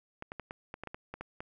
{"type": "clicks", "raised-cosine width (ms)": 0.5, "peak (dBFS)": -25, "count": 11, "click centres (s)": [0.224, 0.319, 0.397, 0.509, 0.741, 0.836, 0.873, 0.945, 1.14, 1.21, 1.405], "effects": []}